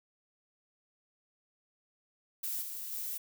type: noise with level steps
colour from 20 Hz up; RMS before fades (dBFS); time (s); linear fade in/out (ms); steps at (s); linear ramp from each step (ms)
violet; -36 / -41 / -38; 2.43-3.18; 10; 2.61 / 2.91; 20
effects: none